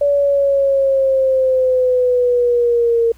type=linear sweep; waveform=sine; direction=down; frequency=574 to 459.7 Hz; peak=-11 dBFS; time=0.01-3.12 s; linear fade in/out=5 ms; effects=added 60 Hz sine -43 dBFS peak until 3.17 s + pink hiss -52 dBFS RMS until 3.17 s